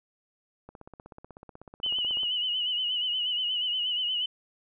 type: click train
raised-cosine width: 1 ms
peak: -31 dBFS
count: 26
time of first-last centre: 0.69-2.233 s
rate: 16.2 Hz
type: tone with vibrato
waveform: sine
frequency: 2960 Hz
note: F#7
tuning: in tune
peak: -26 dBFS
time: 1.83-4.26 s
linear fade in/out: 5 ms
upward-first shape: sine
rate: 8.4 Hz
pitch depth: 60 cents each way
effects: none